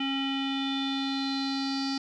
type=tone with low-pass filter sweep; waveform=square; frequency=271.9 Hz; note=C#4; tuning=33 cents flat; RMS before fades=-30 dBFS; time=0-1.98 s; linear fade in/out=5 ms; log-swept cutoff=2900 to 4800 Hz; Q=7.4; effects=none